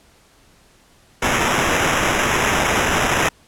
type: noise with sample-and-hold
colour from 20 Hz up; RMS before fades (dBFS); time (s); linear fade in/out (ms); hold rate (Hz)
white; -18; 1.22-3.29; 5; 4410
effects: pink hiss -53 dBFS RMS until 3.47 s + low-pass 11000 Hz 12 dB/octave